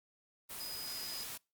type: tone in noise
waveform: sine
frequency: 4978 Hz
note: D#8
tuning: in tune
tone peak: -42 dBFS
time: 0.59-1.25 s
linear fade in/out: 20 ms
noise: white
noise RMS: -44 dBFS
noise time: 0.49-1.38 s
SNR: -1 dB
effects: noise-tail reverb RT60 0.3 s tail -26 dB re dry + Opus 32 kbps